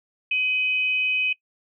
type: tone pair together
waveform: sine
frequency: 2518 / 2988 Hz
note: D#7 / F#7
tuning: +20 / +16 cents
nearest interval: minor third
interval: 296 cents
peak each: -20 / -31 dBFS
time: 0.31-1.33 s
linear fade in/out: 5 ms
effects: noise-tail reverb RT60 0.1 s tail -23 dB re dry

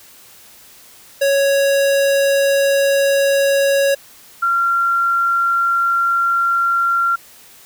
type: tone pair in turn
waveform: square / sine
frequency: 554.4 / 1376.2 Hz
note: C#5 / F6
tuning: 0 / -26 cents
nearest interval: octave + major third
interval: 1574 cents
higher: second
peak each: -13 dBFS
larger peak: neither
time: 1.21-3.95 / 4.42-7.16 s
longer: neither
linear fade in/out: 10 ms
effects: white hiss -44 dBFS RMS until 7.65 s

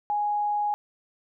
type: tone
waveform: sine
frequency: 830 Hz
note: G#5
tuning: 1 cent flat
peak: -23 dBFS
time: 0.1-0.74 s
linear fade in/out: 0 ms
effects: none

